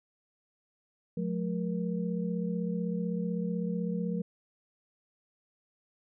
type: tone cluster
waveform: sine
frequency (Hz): 178.5 / 214.4 / 472.4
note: F3 / A3 / A#4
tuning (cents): +38 / -45 / +23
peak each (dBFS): -31 / -35 / -38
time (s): 1.17-4.22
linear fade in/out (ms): 5
effects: none